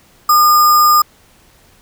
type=tone with sample-and-hold; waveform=sine; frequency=1214 Hz; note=D#6; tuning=43 cents flat; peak=-6 dBFS; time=0.29-1.02 s; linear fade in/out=5 ms; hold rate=6300 Hz; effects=pink hiss -49 dBFS RMS until 1.81 s